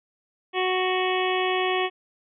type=harmonic tone; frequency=370 Hz; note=F#4; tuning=in tune; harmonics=1 / 2 / 3 / 5 / 6 / 7 / 8 / 9; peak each=-25 / -28 / -30 / -32 / -33 / -33 / -34 / -35 dBFS; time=0.53-1.9 s; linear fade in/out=50 ms; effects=none